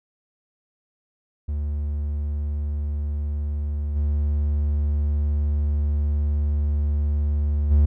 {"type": "tone with level steps", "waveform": "triangle", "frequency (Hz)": 73.42, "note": "D2", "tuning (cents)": 0, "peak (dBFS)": [-21, -17, -11], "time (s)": [1.48, 7.86], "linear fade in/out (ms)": 10, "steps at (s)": [3.95, 7.7], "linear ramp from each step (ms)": 20, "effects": []}